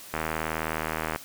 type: click train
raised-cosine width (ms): 0.5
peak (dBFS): -13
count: 82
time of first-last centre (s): 0.14-1.16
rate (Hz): 79.4
effects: white hiss -45 dBFS RMS until 1.24 s